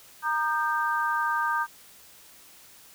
sine chord, Eb major, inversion second, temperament equal with one note detuned, 932.3 / 1214.7 / 1568 Hz, Bb5 / Eb6 / G6, 0 / -42 / 0 cents, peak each -28 dBFS, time 0.22-1.67 s, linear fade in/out 50 ms, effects white hiss -52 dBFS RMS until 2.94 s

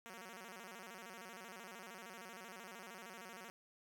5% pulse tone with vibrato, 207.7 Hz, G#3, in tune, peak -39 dBFS, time 0.06-3.5 s, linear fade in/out 0 ms, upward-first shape square, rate 13 Hz, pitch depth 190 cents each way, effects none

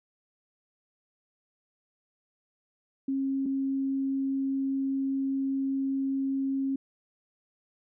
sine tone pair in turn, 270.5 / 270.5 Hz, C#4 / C#4, -42 / -42 cents, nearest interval unison, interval 0 cents, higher neither, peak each -26 dBFS, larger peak neither, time 3.08-3.46 / 3.46-6.76 s, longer second, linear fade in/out 5 ms, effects none

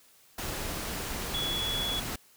sine tone in noise, 3382 Hz, G#7, 31 cents sharp, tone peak -30 dBFS, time 1.34-2 s, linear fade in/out 5 ms, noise pink, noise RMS -35 dBFS, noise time 0.38-2.16 s, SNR +2 dB, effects white hiss -60 dBFS RMS until 2.36 s

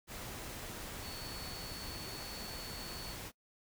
sine tone in noise, 4435 Hz, C#8, in tune, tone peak -47 dBFS, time 1.01-3.17 s, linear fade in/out 50 ms, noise pink, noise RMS -45 dBFS, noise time 0.07-3.32 s, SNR -5 dB, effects noise-tail reverb RT60 0.1 s tail -22 dB re dry

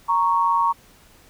sine tone pair together, 930.8 / 1108.7 Hz, A#5 / C#6, -3 / 0 cents, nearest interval minor third, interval 303 cents, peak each -19 dBFS, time 0.08-0.73 s, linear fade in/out 20 ms, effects pink hiss -52 dBFS RMS until 1.29 s

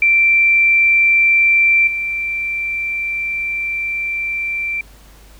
sine tone with level steps, 2349 Hz, D7, in tune, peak -9 / -18 dBFS, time 0.02-4.81 s, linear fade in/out 2 ms, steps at 1.87 s, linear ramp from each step 5 ms, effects added 50 Hz sine -42 dBFS peak until 5.39 s + pink hiss -47 dBFS RMS until 5.39 s

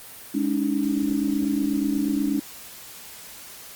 sine chord, Ab suspended fourth, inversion none, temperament equal with one note detuned, 207.7 / 282.8 / 311.1 Hz, Ab3 / Db4 / Eb4, 0 / +35 / 0 cents, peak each -27 / -23 / -27 dBFS, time 0.34-2.4 s, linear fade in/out 10 ms, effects white hiss -42 dBFS RMS until 3.75 s + Opus 32 kbps

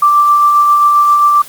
sine tone with tremolo, 1174 Hz, D6, 1 cent flat, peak -4 dBFS, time 0.02-1.42 s, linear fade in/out 5 ms, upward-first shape sine, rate 7.5 Hz, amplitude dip 25%, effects white hiss -33 dBFS RMS until 1.48 s + Opus 32 kbps

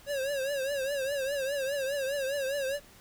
square tone with vibrato, 550 Hz, C#5, 14 cents flat, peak -30 dBFS, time 0.06-2.8 s, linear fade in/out 50 ms, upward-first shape triangle, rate 4.9 Hz, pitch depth 110 cents each way, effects pink hiss -55 dBFS RMS until 3 s

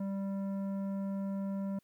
triangle tone with tanh clipping, 196 Hz, G3, in tune, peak -35 dBFS, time 0-1.79 s, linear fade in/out 5 ms, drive 15 dB, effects white hiss -75 dBFS RMS until 1.83 s

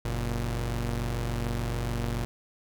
sawtooth tone pair together, 46.93 / 118.2 Hz, F#1 / A#2, +25 / +24 cents, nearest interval octave + major third, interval 1599 cents, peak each -27 dBFS, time 0.05-2.25 s, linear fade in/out 0 ms, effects none

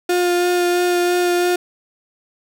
35% pulse tone with vibrato, 354.1 Hz, F4, 24 cents sharp, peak -13 dBFS, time 0.09-1.56 s, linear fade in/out 5 ms, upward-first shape sine, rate 3 Hz, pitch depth 11 cents each way, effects none

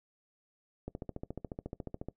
click train, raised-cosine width 2 ms, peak -25 dBFS, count 18, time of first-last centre 0.88-2.086 s, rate 14.1 Hz, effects noise-tail reverb RT60 0.1 s tail -20 dB re dry

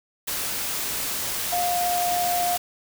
sine tone in noise, 708 Hz, F5, 23 cents sharp, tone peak -22 dBFS, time 1.52-2.57 s, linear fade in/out 10 ms, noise white, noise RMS -28 dBFS, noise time 0.27-2.58 s, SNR +3 dB, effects none

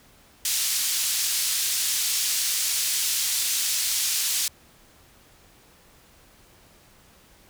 pink band-pass noise, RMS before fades -25 dBFS, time 0.45-4.48 s, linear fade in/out 2 ms, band 4400 to 13000 Hz, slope 12 dB/octave, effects pink hiss -55 dBFS RMS until 7.49 s

